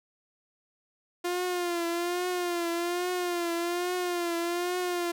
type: tone with vibrato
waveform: sawtooth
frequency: 350 Hz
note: F4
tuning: 4 cents sharp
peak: -24 dBFS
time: 1.24-5.12 s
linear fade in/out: 10 ms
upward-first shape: triangle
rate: 1.2 Hz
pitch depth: 66 cents each way
effects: none